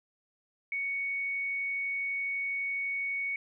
sine tone, 2227 Hz, C#7, 7 cents sharp, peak -30 dBFS, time 0.72-3.36 s, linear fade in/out 2 ms, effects none

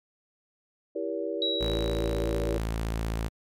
sine chord, E diminished seventh, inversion none, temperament just, 329.6 / 395.6 / 474.7 / 569.6 Hz, E4 / G4 / Bb4 / Db5, 0 / +16 / +31 / +47 cents, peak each -34 dBFS, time 0.95-2.58 s, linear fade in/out 10 ms
sine tone with exponential decay, 3877 Hz, B7, 33 cents flat, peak -24 dBFS, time 1.42-2.62 s, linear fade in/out 1 ms, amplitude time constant 260 ms
sawtooth tone, 55.6 Hz, A1, 19 cents sharp, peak -24 dBFS, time 1.6-3.29 s, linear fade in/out 20 ms
effects MP3 96 kbps

